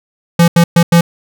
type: tone bursts at uneven times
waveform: square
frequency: 170.3 Hz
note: F3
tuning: 43 cents flat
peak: -5 dBFS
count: 4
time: 0.39-0.48 / 0.56-0.64 / 0.76-0.83 / 0.92-1.01 s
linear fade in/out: 5 ms
effects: none